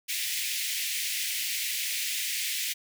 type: high-pass noise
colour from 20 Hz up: pink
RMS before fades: -31 dBFS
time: 0.08-2.74 s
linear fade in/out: 20 ms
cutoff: 2000 Hz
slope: 48 dB/octave
effects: none